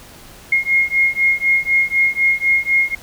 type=beating tone pair; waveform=sine; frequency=2144 / 2148 Hz; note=C7 / C7; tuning=+42 / +45 cents; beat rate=4 Hz; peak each=-16 dBFS; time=0.52-2.95 s; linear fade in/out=5 ms; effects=pink hiss -41 dBFS RMS until 3.02 s